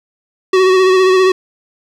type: tone with vibrato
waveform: square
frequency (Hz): 374.4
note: F#4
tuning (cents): +20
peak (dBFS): -8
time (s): 0.53-1.32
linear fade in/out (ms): 5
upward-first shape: sine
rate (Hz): 15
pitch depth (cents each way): 29
effects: low-pass 5000 Hz 12 dB/octave + 7-bit